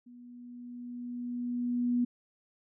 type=tone with level ramp; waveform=sine; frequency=243.4 Hz; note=B3; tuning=25 cents flat; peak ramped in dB=-49 to -24 dBFS; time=0.06-2.05 s; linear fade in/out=10 ms; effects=none